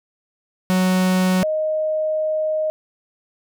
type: tone pair in turn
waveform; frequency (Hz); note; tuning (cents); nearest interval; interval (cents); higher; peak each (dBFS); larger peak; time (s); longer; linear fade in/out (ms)
45% pulse / sine; 185 / 622.3; F#3 / D#5; 0 / 0; octave + major sixth; 2100; second; -15 / -18; first; 0.7-1.43 / 1.43-2.7; second; 0
effects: none